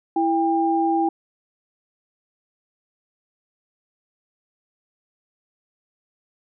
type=tone pair together; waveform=sine; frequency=330.6 / 798.9 Hz; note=E4 / G5; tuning=+5 / +33 cents; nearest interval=octave + minor third; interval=1528 cents; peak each=-20 dBFS; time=0.16-1.09 s; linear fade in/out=5 ms; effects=none